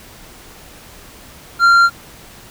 sine tone with tanh clipping, 1383 Hz, F6, 17 cents flat, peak -8 dBFS, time 1.59-1.9 s, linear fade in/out 50 ms, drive 7 dB, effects pink hiss -40 dBFS RMS until 2.5 s

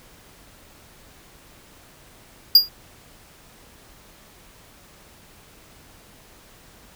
square tone with exponential decay, 4830 Hz, D8, 48 cents sharp, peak -5 dBFS, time 2.55-2.69 s, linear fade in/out 5 ms, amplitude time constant 30 ms, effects pink hiss -50 dBFS RMS until 6.95 s

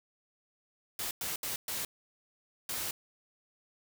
white noise bursts at uneven times, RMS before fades -36 dBFS, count 5, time 0.99-1.11 / 1.21-1.36 / 1.43-1.56 / 1.68-1.85 / 2.69-2.91 s, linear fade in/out 2 ms, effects none

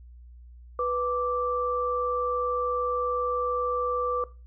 sine tone pair together, 493.9 / 1171.3 Hz, B4 / D6, 0 / -5 cents, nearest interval octave + minor third, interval 1495 cents, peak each -27 dBFS, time 0.79-4.24 s, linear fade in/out 2 ms, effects noise-tail reverb RT60 0.3 s tail -19 dB re dry + added 60 Hz sine -45 dBFS peak until 4.46 s

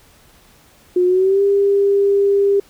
sine tone with pitch glide, 360 to 399.4 Hz, F#4 to G4, -47 to +32 cents, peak -11 dBFS, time 0.96-2.6 s, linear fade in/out 5 ms, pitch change +179 cents, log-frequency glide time 1.06-1.42 s, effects pink hiss -50 dBFS RMS until 2.69 s

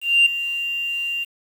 sine tone with ADSR envelope, 2783 Hz, F7, 7 cents flat, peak -8 dBFS, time 0.01-1.25 s, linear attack 250 ms, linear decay 7 ms, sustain -14 dB, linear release 22 ms, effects tanh soft clip ceiling -8 dBFS + 7-bit

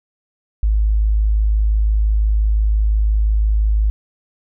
sine tone, 52.9 Hz, G#1, 33 cents sharp, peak -12 dBFS, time 0.63-3.9 s, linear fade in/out 0 ms, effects none

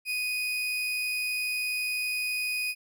35% pulse tone, 2489 Hz, D#7, in tune, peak -26 dBFS, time 0.05-2.75 s, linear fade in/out 50 ms, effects none

